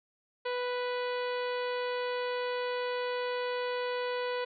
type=harmonic tone with a mistuned harmonic; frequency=493.9 Hz; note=B4; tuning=in tune; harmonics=1 / 2 / 3 / 4 / 5 / 6 / 7 / 8 / 9; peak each=-32 / -38 / -42 / -44 / -46 / -48 / -49 / -50 / -51 dBFS; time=0.45-4.45 s; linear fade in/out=10 ms; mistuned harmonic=7; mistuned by=-19 cents; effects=none